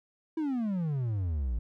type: exponential sweep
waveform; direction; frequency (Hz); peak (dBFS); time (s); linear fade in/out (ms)
triangle; down; 329.6 to 54.2; -26; 0.37-1.59; 5
effects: none